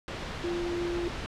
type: tone in noise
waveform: sine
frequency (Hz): 346.7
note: F4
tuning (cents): -13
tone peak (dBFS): -29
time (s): 0.44-1.08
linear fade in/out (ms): 0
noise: pink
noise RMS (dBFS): -36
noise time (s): 0.08-1.26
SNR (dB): +4
effects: low-pass 4000 Hz 12 dB/octave